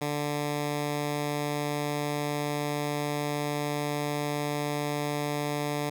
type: tone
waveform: 10% pulse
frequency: 146.83 Hz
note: D3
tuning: in tune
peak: -20 dBFS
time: 0.01-5.9 s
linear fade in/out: 10 ms
effects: none